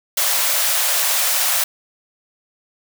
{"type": "high-pass noise", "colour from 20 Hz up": "white", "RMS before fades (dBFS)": -18, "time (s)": [0.17, 1.64], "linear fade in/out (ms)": 5, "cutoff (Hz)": 520, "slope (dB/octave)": 96, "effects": []}